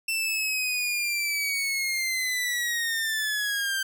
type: linear sweep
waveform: sawtooth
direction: down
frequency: 2681 to 1560 Hz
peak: -22 dBFS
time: 0.08-3.83 s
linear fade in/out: 5 ms
effects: none